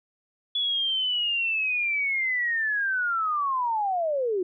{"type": "linear sweep", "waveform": "sine", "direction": "down", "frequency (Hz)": [3420, 348.4], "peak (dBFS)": -23, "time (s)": [0.55, 4.43], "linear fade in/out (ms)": 5, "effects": []}